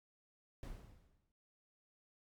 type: noise with exponential decay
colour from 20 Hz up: brown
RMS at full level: -44 dBFS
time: 0.63-1.32 s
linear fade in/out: 1 ms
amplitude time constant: 150 ms
effects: noise-tail reverb RT60 0.3 s tail -26 dB re dry + MP3 96 kbps